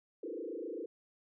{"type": "tone with frequency modulation", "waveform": "sine", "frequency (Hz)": 400, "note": "G4", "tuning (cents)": 35, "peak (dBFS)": -38, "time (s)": [0.23, 0.86], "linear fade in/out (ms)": 5, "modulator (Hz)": 27.6, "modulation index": 3.4, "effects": []}